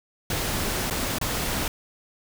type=noise with dropouts; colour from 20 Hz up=pink; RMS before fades=-27 dBFS; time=0.3-1.68 s; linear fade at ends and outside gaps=2 ms; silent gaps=0.9-0.908 / 1.185-1.213 s; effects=none